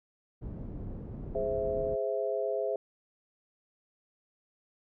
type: low-pass noise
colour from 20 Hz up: pink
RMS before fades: -40 dBFS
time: 0.41-1.96 s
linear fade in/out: 20 ms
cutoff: 310 Hz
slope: 12 dB/octave
type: chord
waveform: sine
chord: Ab augmented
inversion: none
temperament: equal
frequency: 415.3 / 523.3 / 659.3 Hz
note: Ab4 / C5 / E5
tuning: 0 / 0 / 0 cents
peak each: -33 dBFS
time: 1.35-2.76 s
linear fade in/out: 2 ms
effects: none